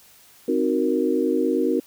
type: chord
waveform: sine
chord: C half-diminished seventh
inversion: none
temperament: equal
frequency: 261.6 / 311.1 / 370 / 466.2 Hz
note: C4 / Eb4 / Gb4 / Bb4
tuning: 0 / 0 / 0 / 0 cents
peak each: -24 dBFS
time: 0.48-1.8 s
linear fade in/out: 5 ms
effects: white hiss -52 dBFS RMS until 1.86 s